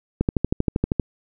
click train, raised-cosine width 3 ms, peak -6 dBFS, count 11, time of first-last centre 0.21-0.997 s, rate 12.7 Hz, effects none

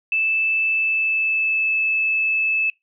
sine tone with pitch glide, 2633 to 2615 Hz, E7 to E7, -3 to -15 cents, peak -17 dBFS, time 0.12-2.7 s, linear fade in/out 2 ms, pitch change -12 cents, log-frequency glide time 0.7-1.72 s, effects noise-tail reverb RT60 0.2 s tail -23 dB re dry

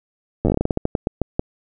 slowing click train, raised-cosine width 2 ms, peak -5 dBFS, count 17, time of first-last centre 0.45-1.394 s, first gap 9 ms, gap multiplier 1.22, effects none

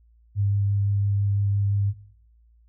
sine tone with vibrato, 100.6 Hz, G2, 45 cents sharp, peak -19 dBFS, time 0.35-1.94 s, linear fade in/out 50 ms, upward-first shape sine, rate 5.9 Hz, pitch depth 8 cents each way, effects noise-tail reverb RT60 0.6 s tail -20 dB re dry + added 57 Hz sine -54 dBFS peak until 2.68 s

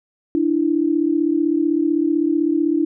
sine tone pair together, 296.7 / 332.5 Hz, D4 / E4, +18 / +15 cents, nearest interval major second, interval 197 cents, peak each -18 / -18 dBFS, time 0.35-2.85 s, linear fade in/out 0 ms, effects none

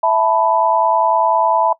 sine chord, E suspended fourth, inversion none, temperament just, 659.3 / 879 / 988.9 Hz, E5 / A5 / B5, 0 / -2 / +2 cents, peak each -16 dBFS, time 0.03-1.73 s, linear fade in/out 5 ms, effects noise-tail reverb RT60 0.1 s tail -19 dB re dry

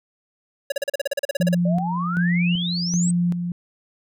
square tone bursts, 561 Hz, C#5, 21 cents sharp, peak -20 dBFS, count 15, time 0.7-1.547 s, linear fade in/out 5 ms, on 21 ms, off 38 ms
sine tone with tremolo, 174.61 Hz, F3, in tune, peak -17 dBFS, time 1.4-3.52 s, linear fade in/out 2 ms, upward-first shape square, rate 1.3 Hz, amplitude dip 50%
sine exponential sweep, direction up, 569 to 8300 Hz, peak -25 dBFS, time 1.65-3.11 s, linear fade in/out 5 ms
effects none

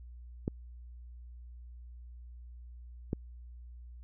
clicks, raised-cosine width 3 ms, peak -18 dBFS, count 2, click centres 0.479 / 3.131 s, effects added 60 Hz sine -46 dBFS peak until 4.03 s

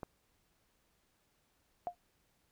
click, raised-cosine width 1 ms, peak -27 dBFS, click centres 0.032 s
sine tone with exponential decay, 706 Hz, F5, 19 cents sharp, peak -30 dBFS, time 1.87-1.95 s, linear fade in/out 0 ms, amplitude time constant 17 ms
effects pink hiss -75 dBFS RMS until 2.51 s

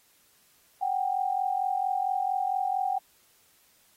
sine tone pair together, 746.6 / 791 Hz, F#5 / G5, +15 / +15 cents, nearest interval minor second, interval 100 cents, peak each -28 dBFS, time 0.81-2.99 s, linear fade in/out 10 ms, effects white hiss -63 dBFS RMS until 3.96 s + AAC 48 kbps

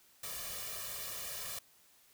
white noise with comb filter, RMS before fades -42 dBFS, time 0.23-1.59 s, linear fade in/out 5 ms, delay 1.7 ms, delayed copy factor +0.85, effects white hiss -65 dBFS RMS until 2.13 s

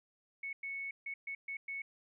sine tone bursts at uneven times, 2210 Hz, C#7, 6 cents flat, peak -38 dBFS, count 6, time 0.43-0.53 / 0.63-0.91 / 1.06-1.14 / 1.27-1.35 / 1.48-1.57 / 1.68-1.82 s, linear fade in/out 5 ms, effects none

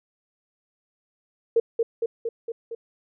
sine tone with echo, 460 Hz, A#4, 23 cents flat, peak -15 dBFS, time 1.56-1.6 s, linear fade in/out 5 ms, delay 230 ms, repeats 5, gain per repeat -3 dB, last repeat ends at 2.75 s, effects none

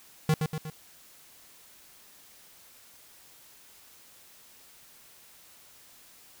square tone with echo, 155.56 Hz, D#3, in tune, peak -21 dBFS, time 0.29-0.34 s, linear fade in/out 2 ms, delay 120 ms, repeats 3, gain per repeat -5 dB, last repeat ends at 0.7 s, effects white hiss -55 dBFS RMS until 6.4 s

